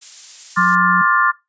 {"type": "noise with tremolo", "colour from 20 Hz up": "violet", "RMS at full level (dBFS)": -27, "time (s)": [0.01, 0.76], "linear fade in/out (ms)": 20, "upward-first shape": "triangle", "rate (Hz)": 18, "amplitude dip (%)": 25}
{"type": "chord", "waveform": "sine", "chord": "D minor seventh", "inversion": "third", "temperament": "just", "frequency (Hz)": [1057.2, 1174.7, 1409.6, 1762], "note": ["C6", "D6", "F6", "A6"], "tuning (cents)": [18, 0, 16, 2], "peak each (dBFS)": [-17, -17, -17, -18], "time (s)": [0.56, 1.32], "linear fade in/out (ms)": 20}
{"type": "tone", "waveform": "sine", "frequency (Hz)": 180.7, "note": "F#3", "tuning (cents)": -41, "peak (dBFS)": -19, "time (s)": [0.57, 1.02], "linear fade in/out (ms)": 10}
{"effects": ["noise-tail reverb RT60 0.2 s tail -19 dB re dry", "resampled to 16000 Hz"]}